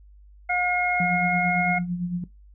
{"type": "harmonic tone", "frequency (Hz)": 717, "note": "F5", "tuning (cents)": 45, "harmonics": [1, 2, 3], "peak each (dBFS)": [-25, -29, -24], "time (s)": [0.49, 1.79], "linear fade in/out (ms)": 10}
{"type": "tone with tremolo", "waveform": "sine", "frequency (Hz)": 176.6, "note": "F3", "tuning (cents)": 20, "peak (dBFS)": -22, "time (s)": [1, 2.24], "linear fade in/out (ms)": 2, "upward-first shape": "sine", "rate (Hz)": 8.9, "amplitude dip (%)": 55}
{"effects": ["noise-tail reverb RT60 0.2 s tail -19 dB re dry", "added 50 Hz sine -47 dBFS peak until 2.54 s"]}